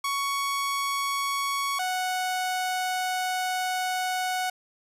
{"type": "tone pair in turn", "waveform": "sawtooth", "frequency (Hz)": [1115, 738.6], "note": ["C#6", "F#5"], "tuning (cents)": [10, -3], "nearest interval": "perfect fifth", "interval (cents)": 713, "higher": "first", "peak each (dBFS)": -22, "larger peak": "neither", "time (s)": [[0.04, 1.79], [1.79, 4.5]], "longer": "second", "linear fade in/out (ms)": 5, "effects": ["resampled to 32000 Hz"]}